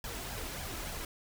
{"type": "noise with flanger", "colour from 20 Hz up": "pink", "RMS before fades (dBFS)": -40, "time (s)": [0.04, 1.05], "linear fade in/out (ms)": 2, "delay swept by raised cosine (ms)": [1.2, 3.1], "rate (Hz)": 3.5, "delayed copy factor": 0.55, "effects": []}